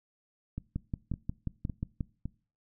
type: two click trains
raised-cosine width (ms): 5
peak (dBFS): -20 / -23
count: 8 / 4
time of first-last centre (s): 0.76-2.008 / 0.58-2.256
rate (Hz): 5.61 / 1.79
effects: noise-tail reverb RT60 0.4 s tail -22 dB re dry